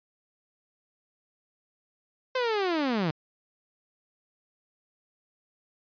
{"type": "linear sweep", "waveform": "sawtooth", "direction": "down", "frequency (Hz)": [523.3, 146.83], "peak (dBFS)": -21, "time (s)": [2.35, 3.11], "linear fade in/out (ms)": 5, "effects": ["resampled to 11025 Hz"]}